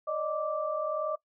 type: tone cluster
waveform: sine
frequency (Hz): 579 / 620 / 1171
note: D5 / D#5 / D6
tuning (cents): -25 / -6 / -5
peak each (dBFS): -36 / -31 / -34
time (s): 0.07-1.16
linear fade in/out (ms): 10
effects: noise-tail reverb RT60 0.1 s tail -20 dB re dry